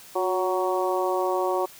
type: harmonic tone with a mistuned harmonic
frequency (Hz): 186.3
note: F#3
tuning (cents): +12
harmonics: 2 / 3 / 4 / 5 / 6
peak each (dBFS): -26 / -28 / -29 / -30 / -31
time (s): 0.15-1.66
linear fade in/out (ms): 10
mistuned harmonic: 2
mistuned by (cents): -36
effects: white hiss -47 dBFS RMS until 1.79 s + high-pass 60 Hz 12 dB/octave